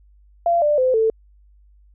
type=tone with pitch steps; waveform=sine; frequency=685 / 592.9 / 513.2 / 444.2 Hz; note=F5 / D5 / C5 / A4; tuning=-34 / +16 / -34 / +16 cents; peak=-14 dBFS; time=0.46-1.1 s; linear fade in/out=2 ms; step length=160 ms; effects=added 50 Hz sine -49 dBFS peak until 1.94 s